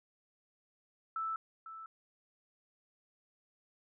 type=tone with echo; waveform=sine; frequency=1318.5 Hz; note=E6; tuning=in tune; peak=-34 dBFS; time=1.16-1.36 s; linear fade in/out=2 ms; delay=500 ms; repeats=1; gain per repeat=-11 dB; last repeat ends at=1.86 s; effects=none